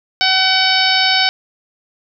harmonic tone, 756 Hz, F#5, 37 cents sharp, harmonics 1 / 2 / 3 / 4 / 5 / 6 / 7, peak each -19 / -19 / -19 / -19 / -19 / -19 / -19 dBFS, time 0.21-1.29 s, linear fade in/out 0 ms, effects none

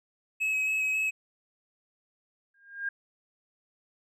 triangle tone with vibrato, 2563 Hz, E7, 49 cents flat, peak -24 dBFS, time 0.4-1.11 s, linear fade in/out 20 ms, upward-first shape square, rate 3.7 Hz, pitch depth 10 cents each way
sine tone with exponential growth, 1613 Hz, G6, 49 cents sharp, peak -26 dBFS, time 2.54-2.89 s, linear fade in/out 5 ms, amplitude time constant 74 ms
effects none

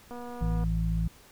click train, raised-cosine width 1 ms, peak -29 dBFS, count 129, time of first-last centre 0.11-0.639 s, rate 242 Hz
harmonic tone, 55 Hz, A1, in tune, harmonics 1 / 2 / 3, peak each -27 / -35 / -29 dBFS, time 0.41-1.08 s, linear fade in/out 5 ms
effects pink hiss -55 dBFS RMS until 1.31 s

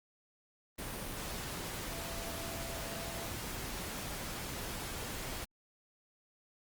sine tone in noise, 670 Hz, E5, 28 cents sharp, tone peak -47 dBFS, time 1.91-3.28 s, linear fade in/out 10 ms, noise pink, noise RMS -41 dBFS, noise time 0.78-5.45 s, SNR -9 dB, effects Opus 32 kbps

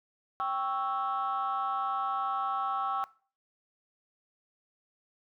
sine chord, C# diminished, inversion second, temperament equal, 784 / 1108.7 / 1318.5 Hz, G5 / C#6 / E6, 0 / 0 / 0 cents, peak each -32 dBFS, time 0.4-3.04 s, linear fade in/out 0 ms, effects noise-tail reverb RT60 0.4 s tail -21 dB re dry + tanh soft clip ceiling -23 dBFS

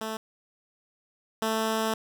10% pulse tone pair in turn, 220 / 221.2 Hz, A3 / A3, 0 / +9 cents, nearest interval unison, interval 9 cents, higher second, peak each -23 / -17 dBFS, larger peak second, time 0.01-0.17 / 1.42-1.94 s, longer second, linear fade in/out 2 ms, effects none

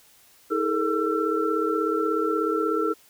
sine tone cluster, 319.8 / 418.3 / 454.8 / 1342 Hz, D#4 / G#4 / A#4 / E6, +48 / +12 / -43 / +31 cents, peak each -27 dBFS, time 0.5-2.94 s, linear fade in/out 20 ms, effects white hiss -56 dBFS RMS until 3.09 s

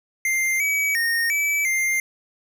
square tone with pitch steps, 2097 / 2278 / 1847 / 2303 / 2101 Hz, C7 / C#7 / A#6 / D7 / C7, +3 / +47 / -16 / -34 / +7 cents, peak -20 dBFS, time 0.25-2 s, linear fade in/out 2 ms, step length 350 ms, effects none

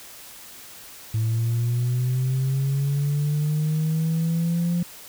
sine linear sweep, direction up, 110 to 174.61 Hz, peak -18 dBFS, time 1.14-4.83 s, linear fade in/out 5 ms, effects tanh soft clip ceiling -18 dBFS + white hiss -43 dBFS RMS until 5.08 s

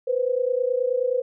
sine tone pair together, 488.3 / 517.8 Hz, B4 / C5, -20 / -18 cents, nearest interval minor second, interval 102 cents, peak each -23 dBFS, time 0.07-1.22 s, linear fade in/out 10 ms, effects none

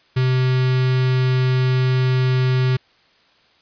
square tone with notch filter, 128.5 Hz, C3, 31 cents flat, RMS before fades -17 dBFS, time 0.16-2.77 s, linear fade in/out 10 ms, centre 720 Hz, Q 0.93, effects white hiss -56 dBFS RMS until 3.61 s + resampled to 11025 Hz

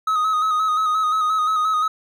triangle tone with vibrato, 1264 Hz, D#6, 27 cents sharp, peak -15 dBFS, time 0.07-1.88 s, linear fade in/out 5 ms, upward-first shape square, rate 5.7 Hz, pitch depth 30 cents each way, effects none

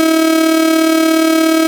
35% pulse tone with amplitude modulation, 321.8 Hz, E4, 42 cents flat, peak -5 dBFS, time 0-1.67 s, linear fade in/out 0 ms, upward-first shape sine, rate 37 Hz, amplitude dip 50%, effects none

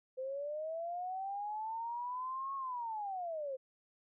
sine linear two-way sweep, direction up then down, 511 to 1100 to 511 Hz, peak -37 dBFS, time 0.17-3.57 s, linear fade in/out 20 ms, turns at 2.55 s, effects none

